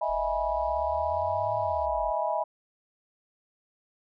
sine chord, E major seventh, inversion third, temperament equal with one note detuned, 622.3 / 659.3 / 830.6 / 975.3 Hz, D#5 / E5 / G#5 / B5, 0 / 0 / 0 / -22 cents, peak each -31 dBFS, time 0.01-2.44 s, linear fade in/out 10 ms
violet noise, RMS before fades -48 dBFS, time 0.02-1.87 s, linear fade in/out 20 ms
sine exponential two-way sweep, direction up then down, 42.58 to 110 to 43.23 Hz, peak -39 dBFS, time 0.08-2.12 s, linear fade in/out 20 ms, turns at 1.57 s
effects resampled to 11025 Hz

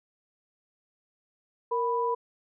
sine tone pair together, 466.2 / 987.8 Hz, A#4 / B5, 0 / 0 cents, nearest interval octave + minor second, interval 1300 cents, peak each -28 / -27 dBFS, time 1.71-2.15 s, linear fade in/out 10 ms, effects none

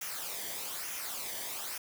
white noise with flanger, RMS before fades -39 dBFS, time 0.01-1.78 s, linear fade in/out 5 ms, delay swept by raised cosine 0.23 to 0.76 ms, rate 1.1 Hz, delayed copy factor -0.6, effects none

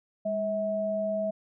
sine tone pair together, 203.6 / 645.4 Hz, G#3 / E5, -34 / -37 cents, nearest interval octave + minor sixth, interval 1997 cents, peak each -34 / -27 dBFS, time 0.25-1.31 s, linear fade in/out 10 ms, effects none

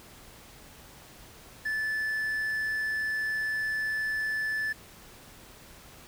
triangle tone, 1745 Hz, A6, 15 cents flat, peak -26 dBFS, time 1.65-4.73 s, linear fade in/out 10 ms, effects pink hiss -51 dBFS RMS until 6.07 s

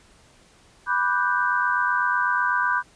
sine chord, G major seventh, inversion first, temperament equal, 987.8 / 1174.7 / 1480 / 1568 Hz, B5 / D6 / F#6 / G6, 0 / 0 / 0 / 0 cents, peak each -24 / -27 / -26 / -24 dBFS, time 0.86-2.83 s, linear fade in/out 50 ms, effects pink hiss -55 dBFS RMS until 2.95 s + resampled to 22050 Hz

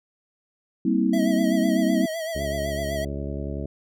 sine chord, C dominant seventh, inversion second, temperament equal with one note detuned, 196 / 233.1 / 261.6 / 322.5 Hz, G3 / Bb3 / C4 / E4, 0 / 0 / 0 / -38 cents, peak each -24 dBFS, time 0.85-2.06 s, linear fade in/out 5 ms
square tone with vibrato, 648 Hz, E5, 30 cents flat, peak -28 dBFS, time 1.13-3.05 s, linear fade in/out 5 ms, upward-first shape sine, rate 7.9 Hz, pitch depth 59 cents each way
harmonic tone, 70.5 Hz, C#2, 30 cents sharp, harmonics 1 / 2 / 3 / 4 / 5 / 6 / 8 / 9, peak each -31 / -34 / -36 / -37 / -38 / -39 / -40 / -41 dBFS, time 2.35-3.66 s, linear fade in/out 5 ms
effects none

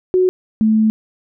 sine tone pair in turn, 368.6 / 218.3 Hz, F#4 / A3, -7 / -13 cents, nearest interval major sixth, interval 906 cents, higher first, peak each -10 dBFS, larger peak neither, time 0.14-0.29 / 0.61-0.9 s, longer second, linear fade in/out 0 ms, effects none

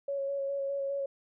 sine tone with vibrato, 554.4 Hz, C#5, in tune, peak -30 dBFS, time 0.08-1.06 s, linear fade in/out 5 ms, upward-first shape square, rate 4.9 Hz, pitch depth 14 cents each way, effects none

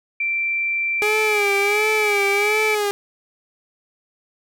sine tone with pitch glide, 2349 to 2318 Hz, D7 to D7, 0 to -23 cents, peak -19 dBFS, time 0.2-2.75 s, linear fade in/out 5 ms, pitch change -23 cents, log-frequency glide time 1.04-1.96 s
sawtooth tone with vibrato, 415.3 Hz, G#4, in tune, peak -15 dBFS, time 1.02-2.91 s, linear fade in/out 0 ms, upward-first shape sine, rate 1.4 Hz, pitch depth 72 cents each way
effects none

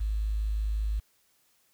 sine tone with quantisation, 52.8 Hz, G#1, 29 cents sharp, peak -26 dBFS, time 0-1 s, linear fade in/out 10 ms, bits 9, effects white hiss -68 dBFS RMS until 1.73 s

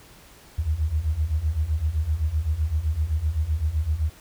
sine beating tone pair, 73 / 80.8 Hz, D2 / E2, -10 / -34 cents, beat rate 7.8 Hz, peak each -26 / -23 dBFS, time 0.58-4.1 s, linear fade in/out 10 ms, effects pink hiss -50 dBFS RMS until 4.2 s

